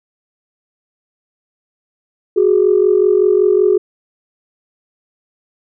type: tone pair together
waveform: sine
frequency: 370 / 415.3 Hz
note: F#4 / G#4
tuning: 0 / 0 cents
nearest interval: major second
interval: 200 cents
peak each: -11 dBFS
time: 2.36-3.78 s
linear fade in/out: 10 ms
effects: tanh soft clip ceiling -1 dBFS